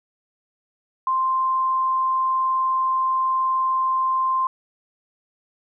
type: tone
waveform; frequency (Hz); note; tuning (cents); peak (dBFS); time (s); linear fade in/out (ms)
sine; 1046.5; C6; 0; -18; 1.07-4.47; 2
effects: none